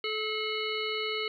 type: harmonic tone with a mistuned harmonic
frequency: 432.4 Hz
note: A4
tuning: 30 cents flat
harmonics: 1 / 3 / 5 / 7 / 9 / 10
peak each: -34 / -39 / -35 / -36 / -42 / -40 dBFS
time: 0.04-1.28 s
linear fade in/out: 2 ms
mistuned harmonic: 7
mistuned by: -34 cents
effects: 11-bit